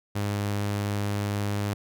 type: tone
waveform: sawtooth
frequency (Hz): 102.2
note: G#2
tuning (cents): -27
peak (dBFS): -22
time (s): 0.15-1.74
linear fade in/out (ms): 10
effects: none